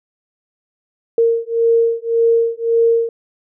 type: beating tone pair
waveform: sine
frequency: 460.2 / 462 Hz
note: A#4 / A#4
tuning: -22 / -16 cents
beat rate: 1.8 Hz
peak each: -15 dBFS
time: 1.18-3.09 s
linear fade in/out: 2 ms
effects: none